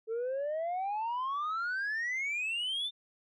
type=exponential sweep; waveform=sine; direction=up; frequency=437.3 to 3616 Hz; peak=-29 dBFS; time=0.07-2.91 s; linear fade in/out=50 ms; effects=tanh soft clip ceiling -30 dBFS

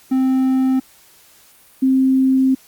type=tone pair in turn; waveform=triangle / sine; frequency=261.6 / 263.4 Hz; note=C4 / C4; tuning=0 / +12 cents; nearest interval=unison; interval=12 cents; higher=second; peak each=-11 dBFS; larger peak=neither; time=0.11-0.8 / 1.82-2.55 s; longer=second; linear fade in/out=10 ms; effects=white hiss -49 dBFS RMS until 2.67 s + Opus 48 kbps

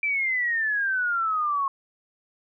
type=exponential sweep; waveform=sine; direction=down; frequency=2349 to 1084 Hz; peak=-22 dBFS; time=0.03-1.68 s; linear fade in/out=2 ms; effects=none

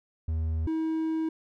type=tone pair in turn; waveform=triangle; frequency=80 / 320 Hz; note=D#2 / D#4; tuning=+49 / +49 cents; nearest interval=2 octaves; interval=2400 cents; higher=second; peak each=-24 dBFS; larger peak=neither; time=0.28-0.67 / 0.67-1.29 s; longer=second; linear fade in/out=5 ms; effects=none

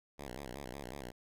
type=tone with vibrato; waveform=5% pulse; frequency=65.9 Hz; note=C2; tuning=13 cents sharp; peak=-32 dBFS; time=0.18-1.12 s; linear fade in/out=20 ms; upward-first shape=square; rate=5.4 Hz; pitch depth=140 cents each way; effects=none

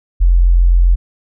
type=tone; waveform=sine; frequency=43.65 Hz; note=F1; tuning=in tune; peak=-6 dBFS; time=0.2-0.96 s; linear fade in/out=20 ms; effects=none

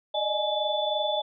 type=tone cluster; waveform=sine; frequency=599 / 622 / 837 / 3478 Hz; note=D5 / D#5 / G#5 / A7; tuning=+34 / -1 / +13 / -21 cents; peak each=-30 dBFS; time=0.14-1.22 s; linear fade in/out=10 ms; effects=none

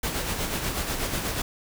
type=noise with tremolo; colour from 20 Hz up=pink; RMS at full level=-27 dBFS; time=0.03-1.42 s; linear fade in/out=5 ms; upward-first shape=sine; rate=8.2 Hz; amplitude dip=45%; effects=none

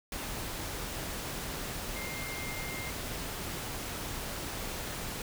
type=tone in noise; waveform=sine; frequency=2111 Hz; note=C7; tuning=15 cents sharp; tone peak=-41 dBFS; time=1.96-2.9 s; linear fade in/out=2 ms; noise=pink; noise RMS=-38 dBFS; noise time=0.12-5.22 s; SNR=-6 dB; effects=none

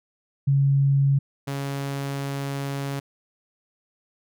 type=tone pair in turn; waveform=sine / sawtooth; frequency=138.59 / 139.07 Hz; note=C#3 / C#3; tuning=0 / +6 cents; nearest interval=unison; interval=6 cents; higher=second; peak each=-16 / -23 dBFS; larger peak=first; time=0.47-1.19 / 1.47-3 s; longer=second; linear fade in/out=10 ms; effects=none

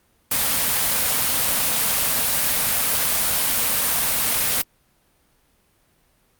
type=band-stop noise; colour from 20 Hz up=white; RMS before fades=-20 dBFS; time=0.31-4.62 s; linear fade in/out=5 ms; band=300 to 430 Hz; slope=96 dB/octave; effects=pink hiss -62 dBFS RMS until 6.39 s + Opus 32 kbps

